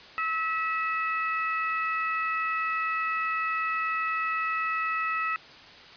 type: harmonic tone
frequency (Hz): 648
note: E5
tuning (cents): -30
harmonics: 2 / 3 / 4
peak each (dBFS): -28 / -32 / -33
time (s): 0.18-5.36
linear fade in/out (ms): 0
effects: white hiss -48 dBFS RMS until 5.96 s + resampled to 11025 Hz